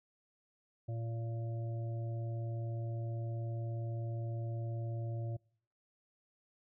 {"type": "harmonic tone", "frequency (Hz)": 114.9, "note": "A#2", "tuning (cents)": -25, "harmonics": [1, 3, 5, 6], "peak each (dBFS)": [-36, -50, -50, -54], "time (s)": [0.88, 5.37], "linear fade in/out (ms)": 10, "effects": ["noise-tail reverb RT60 0.6 s tail -26 dB re dry"]}